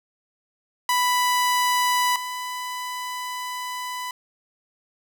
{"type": "tone pair in turn", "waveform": "sawtooth", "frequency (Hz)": [990, 996.9], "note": ["B5", "B5"], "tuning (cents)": [4, 16], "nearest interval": "unison", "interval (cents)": 12, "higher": "second", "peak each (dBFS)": [-15, -25], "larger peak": "first", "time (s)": [[0.89, 2.16], [2.16, 4.11]], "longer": "second", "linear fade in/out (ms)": 2, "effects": []}